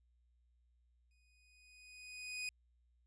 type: tone with exponential growth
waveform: sawtooth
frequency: 2489 Hz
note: D#7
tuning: in tune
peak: -35 dBFS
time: 1.11-2.49 s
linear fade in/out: 1 ms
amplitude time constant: 300 ms
effects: added 60 Hz sine -70 dBFS peak until 3.06 s + resampled to 22050 Hz